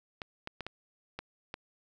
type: clicks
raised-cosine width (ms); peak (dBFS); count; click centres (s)
0.3; -22; 6; 0.218 / 0.474 / 0.607 / 0.666 / 1.19 / 1.541
effects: none